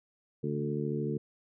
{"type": "harmonic tone with a mistuned harmonic", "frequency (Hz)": 73.42, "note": "D2", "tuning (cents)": 0, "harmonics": [2, 3, 4, 5, 6], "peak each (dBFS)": [-34, -36, -39, -37, -37], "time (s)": [0.43, 1.18], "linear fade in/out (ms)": 10, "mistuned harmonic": 2, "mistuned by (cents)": -29, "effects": []}